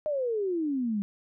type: exponential sweep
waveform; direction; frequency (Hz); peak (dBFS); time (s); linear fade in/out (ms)
sine; down; 622.3 to 196.1; -26; 0.06-1.02; 0
effects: none